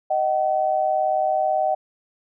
sine tone pair together, 622.3 / 760.5 Hz, D#5 / F#5, 0 / +47 cents, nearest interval minor third, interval 347 cents, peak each -22 / -20 dBFS, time 0.1-1.75 s, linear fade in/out 10 ms, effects none

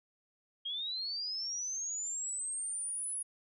sine linear sweep, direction up, 3206 to 10420 Hz, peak -35 dBFS, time 0.65-3.23 s, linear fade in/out 10 ms, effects none

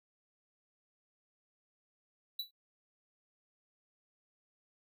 square tone with exponential decay, 3948 Hz, B7, 1 cent flat, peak -33 dBFS, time 2.39-2.51 s, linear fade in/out 5 ms, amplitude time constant 26 ms, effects noise-tail reverb RT60 0.1 s tail -26 dB re dry

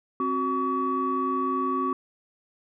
sine tone cluster, 264.4 / 368.1 / 1134 Hz, C4 / F#4 / C#6, +18 / -9 / +39 cents, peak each -28 / -30 / -25 dBFS, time 0.2-1.93 s, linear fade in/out 2 ms, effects tanh soft clip ceiling -16 dBFS

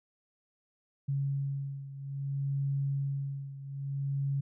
sine beating tone pair, 138.59 / 139.19 Hz, C#3 / C#3, 0 / +7 cents, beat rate 0.6 Hz, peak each -32 / -36 dBFS, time 1.08-4.41 s, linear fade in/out 10 ms, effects none

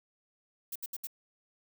violet noise bursts, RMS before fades -38 dBFS, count 4, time 0.72-1.071 s, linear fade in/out 5 ms, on 36 ms, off 69 ms, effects none

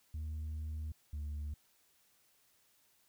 sine tone pair in turn, 77.4 / 73.83 Hz, D#2 / D2, -9 / +10 cents, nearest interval minor second, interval 81 cents, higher first, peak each -35 / -35 dBFS, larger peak neither, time 0.14-0.92 / 1.13-1.54 s, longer first, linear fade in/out 5 ms, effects tanh soft clip ceiling -37 dBFS + white hiss -71 dBFS RMS until 3.08 s

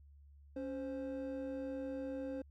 triangle tone pair together, 277.1 / 523.1 Hz, C#4 / C5, -1 / -1 cents, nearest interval major seventh, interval 1100 cents, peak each -39 / -40 dBFS, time 0.56-2.42 s, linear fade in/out 5 ms, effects tanh soft clip ceiling -30 dBFS + added 71 Hz sine -57 dBFS peak until 2.5 s

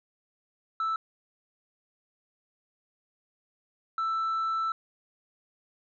sine tone pair in turn, 1318.5 / 1325.1 Hz, E6 / E6, 0 / +9 cents, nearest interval unison, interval 9 cents, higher second, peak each -24 dBFS, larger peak neither, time 0.8-0.96 / 3.98-4.72 s, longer second, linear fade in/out 2 ms, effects tanh soft clip ceiling -25 dBFS

